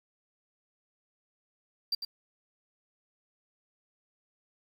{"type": "tone with echo", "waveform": "triangle", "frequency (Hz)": 4714, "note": "D8", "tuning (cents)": 6, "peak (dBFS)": -25, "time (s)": [1.92, 1.95], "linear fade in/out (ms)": 5, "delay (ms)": 100, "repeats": 1, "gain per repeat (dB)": -8, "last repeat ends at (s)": 2.05, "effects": ["9-bit"]}